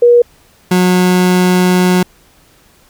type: tone pair in turn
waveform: sine / 30% pulse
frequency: 479.7 / 181.67 Hz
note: A#4 / F#3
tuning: +50 / -31 cents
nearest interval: octave + perfect fourth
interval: 1681 cents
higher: first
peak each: -3 / -5 dBFS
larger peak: first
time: 0.02-0.22 / 0.71-2.03 s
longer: second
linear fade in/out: 5 ms
effects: pink hiss -48 dBFS RMS until 2.89 s